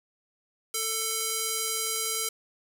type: tone with band-pass filter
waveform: square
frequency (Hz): 444.7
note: A4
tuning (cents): +18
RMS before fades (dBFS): -30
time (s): 0.74-2.29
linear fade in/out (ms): 5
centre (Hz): 9800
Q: 0.89
effects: none